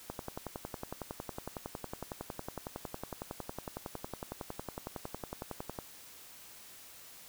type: click train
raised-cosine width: 1 ms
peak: -24 dBFS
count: 63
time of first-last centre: 0.1-5.788 s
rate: 10.9 Hz
effects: white hiss -53 dBFS RMS until 7.28 s